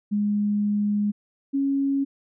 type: tone pair in turn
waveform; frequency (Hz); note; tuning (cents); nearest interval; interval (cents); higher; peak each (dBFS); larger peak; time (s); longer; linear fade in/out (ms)
sine; 206.7 / 275.9; G#3 / C#4; -8 / -8; perfect fourth; 500; second; -20; neither; 0.11-1.12 / 1.53-2.05; first; 20
effects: none